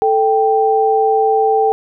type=tone pair together; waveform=sine; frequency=440 / 784 Hz; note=A4 / G5; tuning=0 / 0 cents; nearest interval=minor seventh; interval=1000 cents; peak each=-13 dBFS; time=0.02-1.72 s; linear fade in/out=0 ms; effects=none